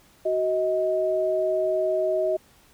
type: tone pair together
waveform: sine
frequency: 373.8 / 630.7 Hz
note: F#4 / D#5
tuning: +18 / +23 cents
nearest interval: major sixth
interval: 905 cents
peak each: -26 / -22 dBFS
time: 0.25-2.37 s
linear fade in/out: 10 ms
effects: pink hiss -57 dBFS RMS until 2.73 s